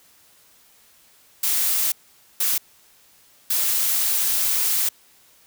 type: noise bursts at uneven times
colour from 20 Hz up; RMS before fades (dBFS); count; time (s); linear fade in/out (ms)
blue; -21; 3; 1.43-1.92 / 2.4-2.58 / 3.5-4.89; 5
effects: white hiss -55 dBFS RMS until 5.46 s